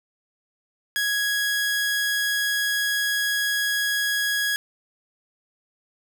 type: tone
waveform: sawtooth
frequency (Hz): 1662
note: G#6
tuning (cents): +1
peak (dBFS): -18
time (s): 0.96-4.56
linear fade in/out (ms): 0
effects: none